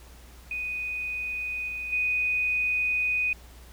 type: tone with level steps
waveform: sine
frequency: 2488 Hz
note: D#7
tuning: 1 cent flat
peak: -29 / -31 / -23 dBFS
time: 0.51-3.33 s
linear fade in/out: 2 ms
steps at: 1.68 / 1.92 s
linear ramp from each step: 10 ms
effects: added 60 Hz sine -47 dBFS peak until 3.72 s + pink hiss -53 dBFS RMS until 3.72 s